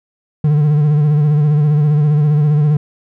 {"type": "tone with vibrato", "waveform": "triangle", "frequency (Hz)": 149.1, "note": "D3", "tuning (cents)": 27, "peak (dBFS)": -7, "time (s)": [0.44, 2.77], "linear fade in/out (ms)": 5, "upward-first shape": "sine", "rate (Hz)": 15, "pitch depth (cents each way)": 52, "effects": []}